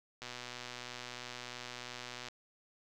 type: click train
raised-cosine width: 0.2 ms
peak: -26 dBFS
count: 255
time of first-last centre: 0.22-2.285 s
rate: 123 Hz
effects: none